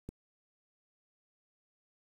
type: click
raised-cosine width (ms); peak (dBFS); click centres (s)
3; -28; 0.09
effects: 9-bit